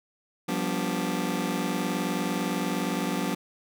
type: chord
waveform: sawtooth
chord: G dominant seventh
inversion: third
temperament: just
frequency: 176.4 / 196 / 245 / 294 Hz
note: F3 / G3 / B3 / D4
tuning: +18 / 0 / -14 / +2 cents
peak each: -28 dBFS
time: 0.48-3.35 s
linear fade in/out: 10 ms
effects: none